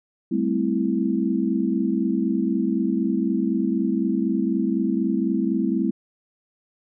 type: chord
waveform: sine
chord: A minor seventh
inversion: third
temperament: equal with one note detuned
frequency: 196 / 220 / 260.1 / 329.6 Hz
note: G3 / A3 / C4 / E4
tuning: 0 / 0 / -10 / 0 cents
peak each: -25 dBFS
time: 0.31-5.91 s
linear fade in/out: 10 ms
effects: none